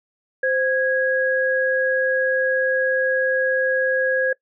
sine tone pair together, 521 / 1652.8 Hz, C5 / G#6, -7 / -9 cents, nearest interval octave + minor sixth, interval 1998 cents, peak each -20 dBFS, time 0.43-4.33 s, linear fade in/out 5 ms, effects noise-tail reverb RT60 0.1 s tail -22 dB re dry

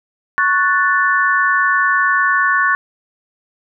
sine chord, F# minor, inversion second, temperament equal, 1108.7 / 1480 / 1760 Hz, C#6 / F#6 / A6, 0 / 0 / 0 cents, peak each -16 dBFS, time 0.38-2.75 s, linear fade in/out 0 ms, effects none

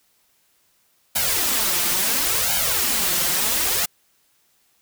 white noise with flanger, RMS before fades -21 dBFS, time 1.15-3.86 s, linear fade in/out 10 ms, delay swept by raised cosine 1.3 to 5.8 ms, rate 0.72 Hz, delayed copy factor +0.95, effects white hiss -63 dBFS RMS until 4.81 s

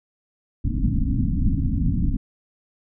pink low-pass noise, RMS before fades -21 dBFS, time 0.64-2.17 s, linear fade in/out 10 ms, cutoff 290 Hz, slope 96 dB/octave, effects none

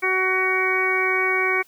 harmonic tone, 374.8 Hz, F#4, 22 cents sharp, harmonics 1 / 2 / 3 / 4 / 5 / 6, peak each -25 / -31 / -27 / -28 / -28 / -21 dBFS, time 0.02-1.63 s, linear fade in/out 20 ms, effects white hiss -56 dBFS RMS until 1.67 s

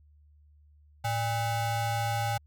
square ring-modulated tone, 349.2 Hz, F4, in tune, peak -25 dBFS, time 1.04-2.38 s, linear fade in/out 10 ms, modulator 460 Hz, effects added 74 Hz sine -56 dBFS peak until 2.46 s

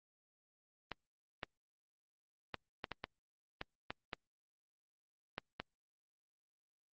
clicks, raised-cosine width 0.3 ms, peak -23 dBFS, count 11, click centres 0.917 / 1.432 / 2.543 / 2.842 / 2.917 / 3.041 / 3.614 / 3.905 / 4.132 / 5.381 / 5.6 s, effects low-pass 5000 Hz 12 dB/octave + Opus 32 kbps

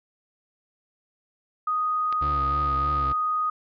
sine tone, 1244.5 Hz, D#6, in tune, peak -22 dBFS, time 1.67-3.5 s, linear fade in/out 5 ms
click, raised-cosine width 0.2 ms, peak -18 dBFS, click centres 2.126 s
35% pulse tone with vibrato, 70.9 Hz, C#2, 40 cents sharp, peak -27 dBFS, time 2.21-3.13 s, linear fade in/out 10 ms, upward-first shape triangle, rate 3.2 Hz, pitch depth 100 cents each way
effects resampled to 11025 Hz

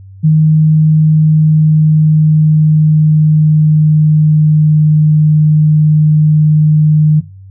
sine tone with pitch glide, 155.7 to 153.03 Hz, D#3 to D#3, +2 to -28 cents, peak -4 dBFS, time 0.23-7.21 s, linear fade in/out 20 ms, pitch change -30 cents, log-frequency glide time 0.49-4.86 s, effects noise-tail reverb RT60 0.3 s tail -17 dB re dry + added 96 Hz sine -31 dBFS peak until 7.5 s

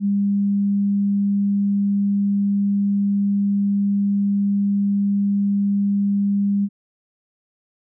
sine tone, 200.8 Hz, G3, 42 cents sharp, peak -16 dBFS, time 0-6.69 s, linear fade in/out 50 ms, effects none

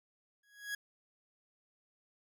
40% pulse tone with exponential growth, 1661.2 Hz, G#6, in tune, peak -33 dBFS, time 0.43-0.75 s, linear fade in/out 5 ms, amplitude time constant 69 ms, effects none

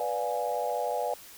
sine chord, B diminished seventh, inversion none, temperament equal with one note detuned, 493.9 / 587.3 / 704.5 / 830.6 Hz, B4 / D5 / F5 / Ab5, 0 / 0 / +15 / 0 cents, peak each -33 dBFS, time 0-1.14 s, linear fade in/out 2 ms, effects white hiss -49 dBFS RMS until 1.37 s

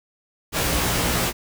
pink noise with comb filter, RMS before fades -22 dBFS, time 0.52-1.33 s, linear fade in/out 50 ms, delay 17 ms, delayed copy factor +0.85, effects none

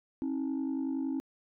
sine tone pair together, 267.8 / 318.5 Hz, C4 / D#4, +40 / +41 cents, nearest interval minor third, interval 301 cents, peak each -30 / -33 dBFS, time 0.22-1.2 s, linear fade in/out 0 ms, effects tanh soft clip ceiling -27 dBFS

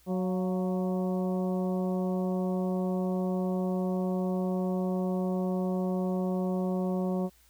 harmonic tone with a mistuned harmonic, 185 Hz, F#3, in tune, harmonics 1 / 2 / 3 / 4 / 5 / 6, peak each -28 / -34 / -36 / -41 / -46 / -48 dBFS, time 0.06-7.3 s, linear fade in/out 50 ms, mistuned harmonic 4, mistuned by -54 cents, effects added 60 Hz sine -63 dBFS peak until 7.49 s + white hiss -63 dBFS RMS until 7.49 s

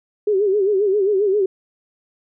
sine tone with vibrato, 400 Hz, G4, 35 cents sharp, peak -14 dBFS, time 0.27-1.46 s, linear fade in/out 5 ms, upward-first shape sine, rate 7.5 Hz, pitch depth 110 cents each way, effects none

